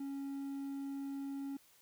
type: tone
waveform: triangle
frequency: 276.4 Hz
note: C#4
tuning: 5 cents flat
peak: -37 dBFS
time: 0-1.57 s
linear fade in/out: 5 ms
effects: white hiss -66 dBFS RMS until 1.81 s